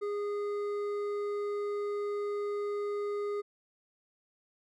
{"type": "tone with hard clipping", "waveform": "triangle", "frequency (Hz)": 410.8, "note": "G#4", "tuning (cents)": -19, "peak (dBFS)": -33, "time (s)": [0.01, 3.42], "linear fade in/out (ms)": 20, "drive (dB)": 11, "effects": []}